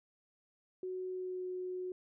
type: tone with pitch glide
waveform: sine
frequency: 370 to 366.2 Hz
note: F#4 to F#4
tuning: 0 to -18 cents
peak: -37 dBFS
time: 0.83-1.92 s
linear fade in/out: 2 ms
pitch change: -18 cents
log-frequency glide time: 1.1-1.46 s
effects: none